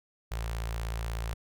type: tone with notch filter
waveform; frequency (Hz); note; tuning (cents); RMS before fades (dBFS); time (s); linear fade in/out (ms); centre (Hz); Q
sawtooth; 56.4; A1; +44; -34; 0.31-1.34; 10; 260; 0.52
effects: none